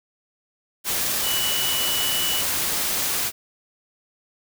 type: tone in noise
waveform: sine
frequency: 2953 Hz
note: F#7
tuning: 4 cents flat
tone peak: -25 dBFS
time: 1.22-2.44 s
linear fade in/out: 50 ms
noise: white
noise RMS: -24 dBFS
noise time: 0.84-3.32 s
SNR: -4 dB
effects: none